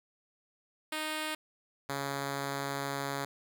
5% pulse tone pair in turn, 309.9 / 139.41 Hz, D#4 / C#3, -7 / +10 cents, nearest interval octave + major second, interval 1383 cents, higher first, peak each -22 dBFS, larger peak neither, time 0.92-1.35 / 1.89-3.25 s, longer second, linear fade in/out 5 ms, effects none

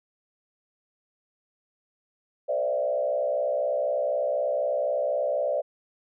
sine tone with frequency modulation, 587.3 Hz, D5, in tune, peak -23 dBFS, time 2.48-5.62 s, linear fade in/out 20 ms, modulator 64 Hz, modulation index 1.2, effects none

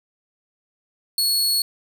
sawtooth tone, 4364 Hz, C#8, 28 cents flat, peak -15 dBFS, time 1.18-1.62 s, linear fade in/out 2 ms, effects none

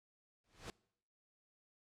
pink noise with exponential growth, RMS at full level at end -44 dBFS, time 0.44-0.7 s, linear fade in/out 1 ms, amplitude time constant 55 ms, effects noise-tail reverb RT60 0.7 s tail -24 dB re dry + low-pass 7000 Hz 12 dB/octave

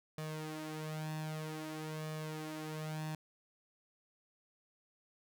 sawtooth tone with flanger, 155.56 Hz, D#3, in tune, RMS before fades -42 dBFS, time 0.18-3.15 s, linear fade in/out 2 ms, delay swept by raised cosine 1.7 to 5.3 ms, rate 0.52 Hz, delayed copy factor +0.65, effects none

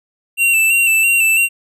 square tone with vibrato, 2700 Hz, E7, 41 cents sharp, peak -11 dBFS, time 0.37-1.49 s, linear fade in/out 50 ms, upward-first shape square, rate 3 Hz, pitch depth 33 cents each way, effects none

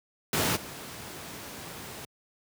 pink noise with level steps, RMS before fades -26 / -41 dBFS, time 0.33-2.05 s, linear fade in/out 2 ms, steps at 0.55 s, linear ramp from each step 20 ms, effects high-pass 100 Hz 12 dB/octave

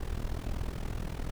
brown noise with amplitude modulation, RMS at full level -31 dBFS, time 0-1.31 s, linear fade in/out 10 ms, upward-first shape sine, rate 41.1 Hz, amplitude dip 85%, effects none

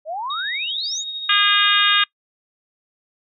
sine exponential sweep, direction up, 591 to 7330 Hz, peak -24 dBFS, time 0.05-1.04 s, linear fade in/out 50 ms
sine tone with tremolo, 3745 Hz, A#7, 7 cents sharp, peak -24 dBFS, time 0.3-1.38 s, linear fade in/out 5 ms, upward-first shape triangle, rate 13 Hz, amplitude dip 45%
harmonic tone, 408.4 Hz, G#4, 29 cents flat, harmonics 3 / 4 / 5 / 6 / 7 / 8 / 9, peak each -21 / -20 / -25 / -23 / -21 / -23 / -19 dBFS, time 1.29-2.04 s, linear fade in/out 5 ms
effects noise-tail reverb RT60 0.1 s tail -23 dB re dry

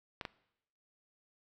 clicks, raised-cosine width 0.3 ms, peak -22 dBFS, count 2, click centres 0.212 / 0.252 s, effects noise-tail reverb RT60 0.8 s tail -20 dB re dry

